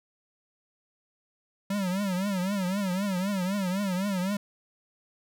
square tone with vibrato, 191.5 Hz, G3, 40 cents flat, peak -27 dBFS, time 1.7-4.37 s, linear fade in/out 5 ms, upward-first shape triangle, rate 3.9 Hz, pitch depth 150 cents each way, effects none

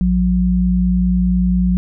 sine tone pair together, 57.2 / 181.6 Hz, A#1 / F#3, -32 / -32 cents, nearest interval octave + minor sixth, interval 2000 cents, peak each -17 / -13 dBFS, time 0.01-1.77 s, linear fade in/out 0 ms, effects none

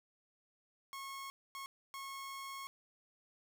sawtooth tone bursts at uneven times, 1091 Hz, C#6, 28 cents flat, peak -40 dBFS, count 3, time 0.93-1.3 / 1.55-1.66 / 1.94-2.67 s, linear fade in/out 0 ms, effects none

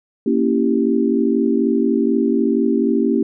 sine chord, A# diminished seventh, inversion none, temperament equal, 233.1 / 277.2 / 329.6 / 392 Hz, A#3 / C#4 / E4 / G4, 0 / 0 / 0 / 0 cents, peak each -18 / -19 / -21 / -20 dBFS, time 0.26-3.23 s, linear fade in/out 5 ms, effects none

